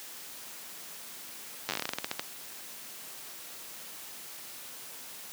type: slowing click train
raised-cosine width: 0.2 ms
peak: -13 dBFS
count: 16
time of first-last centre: 1.69-2.195 s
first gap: 9 ms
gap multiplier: 1.17
effects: white hiss -45 dBFS RMS until 5.32 s + high-pass 150 Hz 12 dB/octave